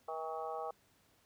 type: harmonic tone with a mistuned harmonic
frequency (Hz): 160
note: D#3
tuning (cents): +49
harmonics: 3 / 4 / 5 / 6 / 7 / 8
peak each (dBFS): -44 / -44 / -42 / -55 / -46 / -50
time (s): 0.08-0.71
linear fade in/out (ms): 5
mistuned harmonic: 6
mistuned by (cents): -97
effects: pink hiss -70 dBFS RMS until 1.25 s + high-pass 60 Hz 12 dB/octave